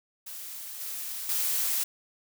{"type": "noise with level steps", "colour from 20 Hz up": "blue", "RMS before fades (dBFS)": [-40, -36, -28], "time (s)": [0.26, 1.84], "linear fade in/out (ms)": 10, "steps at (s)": [0.8, 1.29], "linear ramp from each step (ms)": 2, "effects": []}